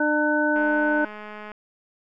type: harmonic tone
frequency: 300 Hz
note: D4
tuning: 37 cents sharp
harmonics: 1 / 2 / 3 / 5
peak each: -23 / -25 / -28 / -23 dBFS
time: 0-1.05 s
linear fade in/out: 5 ms
type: click train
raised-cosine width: 0.5 ms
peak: -24 dBFS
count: 203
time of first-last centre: 0.56-1.517 s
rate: 211 Hz
effects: none